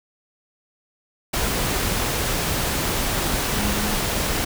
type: tone in noise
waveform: sine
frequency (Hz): 207.7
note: G#3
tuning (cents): 0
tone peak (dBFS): -26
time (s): 3.55-3.96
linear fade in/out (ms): 10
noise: pink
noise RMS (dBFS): -23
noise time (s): 1.33-4.45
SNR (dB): -6
effects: none